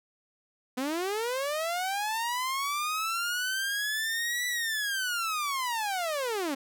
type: linear two-way sweep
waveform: sawtooth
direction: up then down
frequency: 245.4 to 1975.5 to 260.5 Hz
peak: -25 dBFS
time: 0.77-6.55 s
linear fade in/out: 10 ms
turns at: 4.47 s
effects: none